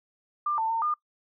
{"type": "tone with pitch steps", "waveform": "sine", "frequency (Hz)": [1192, 892, 909, 1212], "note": ["D6", "A5", "A#5", "D#6"], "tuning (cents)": [25, 23, -44, -46], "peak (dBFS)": -24, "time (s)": [0.46, 0.94], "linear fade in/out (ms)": 5, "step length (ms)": 120, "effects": ["noise-tail reverb RT60 0.1 s tail -21 dB re dry"]}